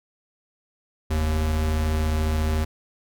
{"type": "tone pair together", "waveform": "square", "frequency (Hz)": [43.6, 77.78], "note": ["F1", "D#2"], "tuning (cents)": [-2, 0], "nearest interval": "minor seventh", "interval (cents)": 1002, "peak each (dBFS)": [-29, -22], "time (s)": [1.1, 2.65], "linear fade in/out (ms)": 10, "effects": []}